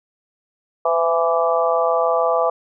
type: harmonic tone with a mistuned harmonic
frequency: 166.5 Hz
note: E3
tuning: 18 cents sharp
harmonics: 3 / 4 / 5 / 6 / 7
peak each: -20 / -19 / -24 / -27 / -22 dBFS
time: 0.85-2.5 s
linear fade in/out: 5 ms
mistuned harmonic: 3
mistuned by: +20 cents
effects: none